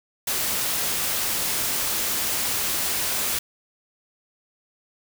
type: noise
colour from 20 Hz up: white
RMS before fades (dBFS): -25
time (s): 0.27-3.39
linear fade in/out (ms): 5
effects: none